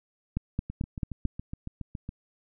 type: two click trains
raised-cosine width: 5 ms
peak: -23 / -15 dBFS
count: 11 / 5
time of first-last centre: 0.7-2.091 / 0.37-1.253 s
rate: 7.19 / 4.53 Hz
effects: none